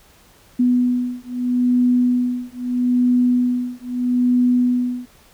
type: beating tone pair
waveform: sine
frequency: 246.9 / 247.68 Hz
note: B3 / B3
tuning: 0 / +5 cents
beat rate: 0.78 Hz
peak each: -18 dBFS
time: 0.59-5.06 s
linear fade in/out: 10 ms
effects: pink hiss -51 dBFS RMS until 5.33 s